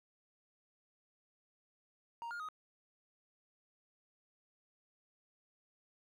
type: tone with pitch steps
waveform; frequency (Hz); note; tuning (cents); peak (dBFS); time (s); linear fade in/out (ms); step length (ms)
triangle; 933 / 1416 / 1252; A#5 / F6 / D#6; +1 / +23 / +10; -39; 2.22-2.487; 0; 89
effects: none